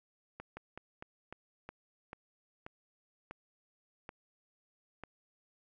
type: slowing click train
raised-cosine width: 0.5 ms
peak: -29 dBFS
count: 11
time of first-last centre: 0.4-5.037 s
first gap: 170 ms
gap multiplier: 1.21
effects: none